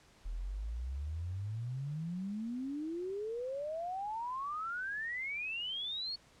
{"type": "exponential sweep", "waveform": "sine", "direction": "up", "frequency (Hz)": [39, 4435], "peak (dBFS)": -36, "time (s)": [0.25, 6.16], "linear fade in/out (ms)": 10, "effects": ["pink hiss -63 dBFS RMS until 6.4 s", "low-pass 8000 Hz 12 dB/octave"]}